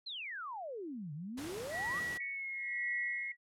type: exponential two-way sweep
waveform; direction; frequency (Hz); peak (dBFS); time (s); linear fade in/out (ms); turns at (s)
sine; down then up; 4277 to 140.6 to 1269; -40; 0.06-2; 10; 1.13
type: noise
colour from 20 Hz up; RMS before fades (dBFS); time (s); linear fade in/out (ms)
pink; -46; 1.37-2.18; 10
type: tone with tremolo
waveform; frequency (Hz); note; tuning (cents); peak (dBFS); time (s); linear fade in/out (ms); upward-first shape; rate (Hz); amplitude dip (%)
sine; 1934; B6; -37; -34; 1.7-3.37; 50; sine; 1; 95
type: tone with pitch glide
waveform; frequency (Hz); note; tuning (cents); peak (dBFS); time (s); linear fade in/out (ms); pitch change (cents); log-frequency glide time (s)
sine; 2217 to 2160; C#7 to C#7; 0 to -45; -38; 2.2-3.32; 5; -45; 2.33-2.47
effects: high-pass 80 Hz 12 dB/octave + low-pass 12000 Hz 12 dB/octave